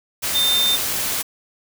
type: tone in noise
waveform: sine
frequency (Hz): 3600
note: A7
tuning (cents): +39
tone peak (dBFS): -16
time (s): 0.34-0.77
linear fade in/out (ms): 20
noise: white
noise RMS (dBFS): -23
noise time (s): 0.22-1.23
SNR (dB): +4
effects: none